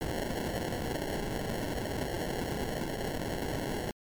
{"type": "noise with sample-and-hold", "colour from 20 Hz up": "white", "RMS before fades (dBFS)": -34, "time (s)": [0.01, 3.91], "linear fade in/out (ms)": 0, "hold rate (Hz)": 1225, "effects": ["MP3 96 kbps"]}